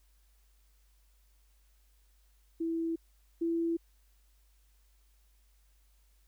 sine tone pair in turn, 329.6 / 333.8 Hz, E4 / E4, 0 / +22 cents, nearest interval unison, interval 22 cents, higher second, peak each -30 / -28 dBFS, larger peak second, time 2.6-2.96 / 3.41-3.77 s, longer neither, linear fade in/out 10 ms, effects added 50 Hz sine -63 dBFS peak until 6.27 s + white hiss -73 dBFS RMS until 6.27 s

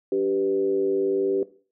sine tone with frequency modulation, 389.7 Hz, G4, 10 cents flat, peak -20 dBFS, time 0.12-1.43 s, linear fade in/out 2 ms, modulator 101 Hz, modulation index 0.75, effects noise-tail reverb RT60 0.4 s tail -17 dB re dry

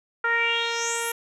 10% pulse tone with low-pass filter sweep, 464.9 Hz, A#4, 5 cents flat, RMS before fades -25 dBFS, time 0.24-1.12 s, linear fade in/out 5 ms, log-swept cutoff 1500 to 12000 Hz, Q 5.1, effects none

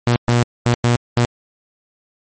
sawtooth tone bursts at uneven times, 119.9 Hz, A#2, 49 cents sharp, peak -8 dBFS, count 5, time 0.07-0.16 / 0.28-0.43 / 0.66-0.74 / 0.84-0.96 / 1.17-1.25 s, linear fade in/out 0 ms, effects MP3 32 kbps

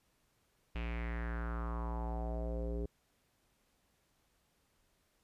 square tone with low-pass filter sweep, 58 Hz, A#1, 8 cents flat, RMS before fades -38 dBFS, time 0.75-2.86 s, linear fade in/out 5 ms, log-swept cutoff 2700 to 420 Hz, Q 4.1, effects pink hiss -75 dBFS RMS until 5.23 s + resampled to 32000 Hz

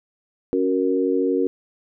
sine chord, F# major, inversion second, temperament equal, 277.2 / 370 / 466.2 Hz, C#4 / F#4 / A#4, 0 / 0 / 0 cents, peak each -22 dBFS, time 0.53-1.47 s, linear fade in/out 0 ms, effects none

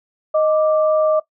sine tone pair together, 622.3 / 1174.7 Hz, D#5 / D6, 0 / 0 cents, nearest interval major seventh, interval 1100 cents, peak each -13 / -23 dBFS, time 0.34-1.2 s, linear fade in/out 10 ms, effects noise-tail reverb RT60 0.1 s tail -17 dB re dry

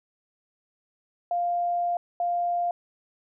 sine tone bursts at uneven times, 699 Hz, F5, 1 cent sharp, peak -23 dBFS, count 2, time 1.31-1.97 / 2.2-2.71 s, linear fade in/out 2 ms, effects none

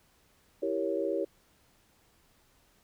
sine chord, E diminished seventh, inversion none, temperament equal, 329.6 / 392 / 466.2 / 554.4 Hz, E4 / G4 / Bb4 / Db5, 0 / 0 / 0 / 0 cents, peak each -34 / -33 / -35 / -33 dBFS, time 0.62-1.25 s, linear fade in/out 10 ms, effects pink hiss -66 dBFS RMS until 2.83 s

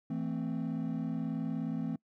triangle chord, A minor, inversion second, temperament equal with one note detuned, 164.81 / 222.8 / 261.6 Hz, E3 / A3 / C4, 0 / +22 / 0 cents, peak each -34 dBFS, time 0.1-1.96 s, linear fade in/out 5 ms, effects noise-tail reverb RT60 0.1 s tail -25 dB re dry + tanh soft clip ceiling -24 dBFS

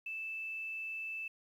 sine tone with quantisation, 2637 Hz, E7, in tune, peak -38 dBFS, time 0.06-1.28 s, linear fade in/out 5 ms, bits 11, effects none

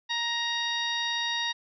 harmonic tone, 938 Hz, A#5, 11 cents sharp, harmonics 1 / 2 / 3 / 4 / 5 / 6, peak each -35 / -32 / -38 / -30 / -40 / -42 dBFS, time 0.09-1.53 s, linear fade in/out 20 ms, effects none

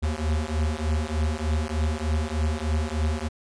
square beating tone pair, 75.6 / 78.9 Hz, D#2 / D#2, -49 / +25 cents, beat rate 3.3 Hz, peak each -27 / -27 dBFS, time 0.02-3.29 s, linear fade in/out 20 ms, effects resampled to 22050 Hz

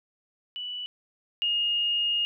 sine tone pair in turn, 2960 / 2849 Hz, F#7 / F7, 0 / +34 cents, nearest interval minor second, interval 66 cents, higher first, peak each -32 / -23 dBFS, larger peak second, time 0.56-0.86 / 1.42-2.25 s, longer second, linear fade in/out 0 ms, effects none

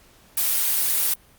blue noise, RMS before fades -21 dBFS, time 0.37-1.14 s, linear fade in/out 5 ms, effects pink hiss -54 dBFS RMS until 1.38 s + Opus 48 kbps

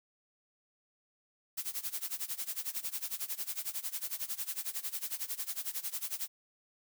blue noise with tremolo, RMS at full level -35 dBFS, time 1.57-6.28 s, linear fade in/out 10 ms, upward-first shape sine, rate 11 Hz, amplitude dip 90%, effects none

